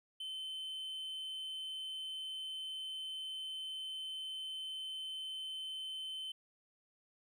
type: tone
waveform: triangle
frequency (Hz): 3069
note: G7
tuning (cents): -37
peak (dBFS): -39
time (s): 0.2-6.32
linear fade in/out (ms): 5
effects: none

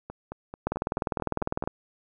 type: two click trains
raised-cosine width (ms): 1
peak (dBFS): -12 / -23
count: 21 / 8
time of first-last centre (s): 0.67-1.675 / 0.1-1.638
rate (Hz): 19.9 / 4.55
effects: none

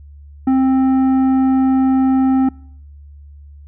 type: tone with tanh clipping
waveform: sine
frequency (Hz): 263.4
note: C4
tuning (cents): +12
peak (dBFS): -12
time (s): 0.47-2.49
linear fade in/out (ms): 5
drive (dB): 9
effects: noise-tail reverb RT60 0.7 s tail -26 dB re dry + added 72 Hz sine -36 dBFS peak until 3.67 s

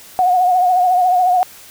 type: tone with vibrato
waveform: sine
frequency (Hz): 728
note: F#5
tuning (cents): -28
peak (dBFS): -10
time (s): 0.19-1.43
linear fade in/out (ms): 0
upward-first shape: triangle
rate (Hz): 14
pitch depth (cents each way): 59
effects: white hiss -40 dBFS RMS until 1.7 s

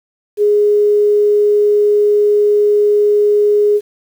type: tone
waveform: sine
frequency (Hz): 415.3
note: G#4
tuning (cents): 0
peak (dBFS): -8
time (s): 0.37-3.81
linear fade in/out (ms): 50
effects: 7-bit

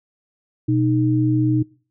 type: tone pair together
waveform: sine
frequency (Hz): 123.6 / 309.3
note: B2 / D#4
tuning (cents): +2 / -10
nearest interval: octave + major third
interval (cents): 1588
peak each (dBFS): -18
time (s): 0.68-1.63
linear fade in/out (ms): 10
effects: noise-tail reverb RT60 0.4 s tail -23 dB re dry

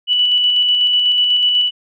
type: tone with tremolo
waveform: sine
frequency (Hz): 2960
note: F#7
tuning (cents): 0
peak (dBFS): -10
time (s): 0.07-1.71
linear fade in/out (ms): 50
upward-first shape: square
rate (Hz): 8.1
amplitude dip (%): 25
effects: none

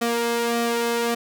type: tone with flanger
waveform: sawtooth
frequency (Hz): 234.6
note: A#3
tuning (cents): +11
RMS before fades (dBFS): -23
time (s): 0.01-1.15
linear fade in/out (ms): 10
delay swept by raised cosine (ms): 1.6 to 2.35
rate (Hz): 1.7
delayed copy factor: +0.65
effects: none

